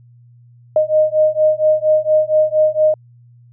sine beating tone pair, 616 / 620.3 Hz, D#5 / D#5, -17 / -5 cents, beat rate 4.3 Hz, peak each -14 dBFS, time 0.76-2.94 s, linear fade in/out 2 ms, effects added 120 Hz sine -43 dBFS peak until 3.52 s

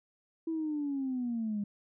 sine linear sweep, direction down, 329.6 to 200.7 Hz, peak -30 dBFS, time 0.47-1.64 s, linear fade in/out 5 ms, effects tanh soft clip ceiling -26 dBFS

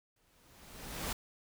pink noise with exponential growth, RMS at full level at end -35 dBFS, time 0.16-1.13 s, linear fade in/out 5 ms, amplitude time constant 210 ms, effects none

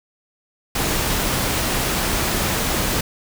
pink noise, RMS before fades -21 dBFS, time 0.75-3.01 s, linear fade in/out 5 ms, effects none

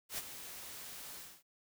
white noise with ADSR envelope, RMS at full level -38 dBFS, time 0.09-1.43 s, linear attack 89 ms, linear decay 32 ms, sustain -10 dB, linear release 260 ms, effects none

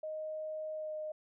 sine tone with pitch glide, 622.3 to 616.2 Hz, D#5 to D#5, 0 to -17 cents, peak -37 dBFS, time 0.03-1.12 s, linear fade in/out 5 ms, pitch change -17 cents, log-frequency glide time 0.74-0.94 s, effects none

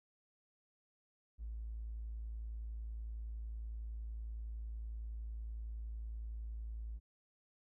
triangle tone, 55.4 Hz, A1, 13 cents sharp, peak -37 dBFS, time 1.38-7 s, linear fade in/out 50 ms, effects tanh soft clip ceiling -39 dBFS

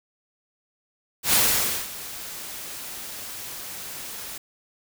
white noise with ADSR envelope, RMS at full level -18 dBFS, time 1.23-4.38 s, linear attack 100 ms, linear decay 540 ms, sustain -18 dB, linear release 5 ms, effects none

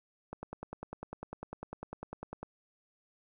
click train, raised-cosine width 1 ms, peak -26 dBFS, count 22, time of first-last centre 0.33-2.43 s, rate 10 Hz, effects none

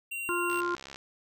square tone, 2756 Hz, F7, 24 cents flat, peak -34 dBFS, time 0.11-0.61 s, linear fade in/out 10 ms
harmonic tone, 350 Hz, F4, 4 cents sharp, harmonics 1 / 3 / 4, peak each -31 / -32 / -33 dBFS, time 0.29-0.75 s, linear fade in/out 0 ms
click train, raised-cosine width 0.2 ms, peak -25 dBFS, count 32, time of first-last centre 0.5-0.959 s, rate 67.5 Hz
effects none

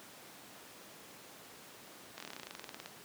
slowing click train, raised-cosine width 0.2 ms, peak -26 dBFS, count 19, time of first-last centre 2.18-2.86 s, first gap 22 ms, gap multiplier 1.06, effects pink hiss -53 dBFS RMS until 3.04 s + high-pass 200 Hz 12 dB/octave

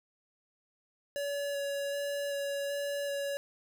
square tone with vibrato, 566 Hz, C#5, 36 cents sharp, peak -33 dBFS, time 1.16-3.37 s, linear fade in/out 0 ms, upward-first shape square, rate 1.3 Hz, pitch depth 9 cents each way, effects 11-bit

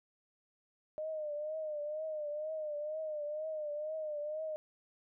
sine tone with vibrato, 610 Hz, D#5, 34 cents flat, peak -36 dBFS, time 0.98-4.56 s, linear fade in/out 0 ms, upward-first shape triangle, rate 2.1 Hz, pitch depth 76 cents each way, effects none

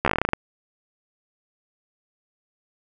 slowing click train, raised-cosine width 0.5 ms, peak -4 dBFS, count 12, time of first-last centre 0.05-0.334 s, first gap 13 ms, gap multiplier 1.13, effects none

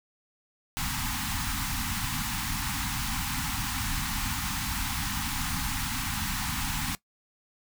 pink band-stop noise, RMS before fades -31 dBFS, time 0.77-6.95 s, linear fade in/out 0 ms, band 290 to 770 Hz, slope 96 dB/octave, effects noise-tail reverb RT60 0.1 s tail -19 dB re dry

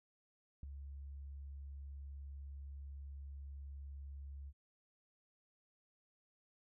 sine tone with ADSR envelope, 69.7 Hz, C#2, 10 cents sharp, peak -39 dBFS, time 0.63-4.53 s, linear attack 3 ms, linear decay 4 ms, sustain -7 dB, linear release 50 ms, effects none

